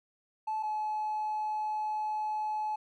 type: tone pair in turn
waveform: triangle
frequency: 868 / 855.6 Hz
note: A5 / A5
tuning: -24 / -49 cents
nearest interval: unison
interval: 25 cents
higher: first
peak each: -27 dBFS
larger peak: neither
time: 0.47-0.63 / 0.63-2.76 s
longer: second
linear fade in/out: 10 ms
effects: tanh soft clip ceiling -27 dBFS